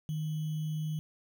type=tone with sample-and-hold; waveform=sine; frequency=155 Hz; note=D#3; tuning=6 cents flat; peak=-31 dBFS; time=0.09-0.99 s; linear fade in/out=0 ms; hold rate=3150 Hz; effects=none